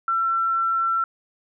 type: tone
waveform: sine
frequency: 1348 Hz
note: E6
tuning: 38 cents sharp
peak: -19 dBFS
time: 0.08-1.04 s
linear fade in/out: 2 ms
effects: none